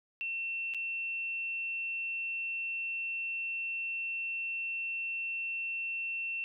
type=tone with dropouts; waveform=sine; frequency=2700 Hz; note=E7; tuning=41 cents sharp; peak=-33 dBFS; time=0.21-6.44 s; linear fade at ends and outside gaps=0 ms; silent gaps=0.738-0.746 s; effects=none